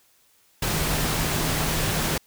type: tone in noise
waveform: sine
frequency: 155.56 Hz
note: D#3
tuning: in tune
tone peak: -30 dBFS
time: 0.62-2.18 s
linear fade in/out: 5 ms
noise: pink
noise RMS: -25 dBFS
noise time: 0.62-2.18 s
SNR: -8 dB
effects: white hiss -61 dBFS RMS until 2.26 s